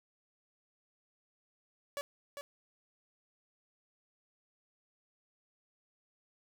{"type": "tone with echo", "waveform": "sawtooth", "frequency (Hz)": 570, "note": "C#5", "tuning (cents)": 48, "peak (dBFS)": -32, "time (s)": [1.97, 2.01], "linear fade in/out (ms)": 0, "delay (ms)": 400, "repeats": 1, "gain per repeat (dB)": -6, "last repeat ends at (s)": 2.41, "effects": []}